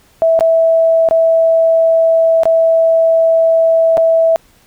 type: tone with dropouts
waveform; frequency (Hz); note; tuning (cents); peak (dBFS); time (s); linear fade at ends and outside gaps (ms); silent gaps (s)
sine; 655; E5; -11; -7; 0.22-4.36; 0; 0.391-0.408 / 1.088-1.11 / 2.434-2.455 / 3.971-3.978
effects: pink hiss -50 dBFS RMS until 4.66 s